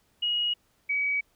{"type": "tone pair in turn", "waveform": "sine", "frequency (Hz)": [2893, 2272], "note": ["F#7", "C#7"], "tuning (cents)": [-40, 42], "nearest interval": "major third", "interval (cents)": 418, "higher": "first", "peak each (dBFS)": [-24, -24], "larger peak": "neither", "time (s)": [[0.22, 0.54], [0.89, 1.21]], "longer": "neither", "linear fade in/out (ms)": 10, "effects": ["pink hiss -68 dBFS RMS until 1.35 s"]}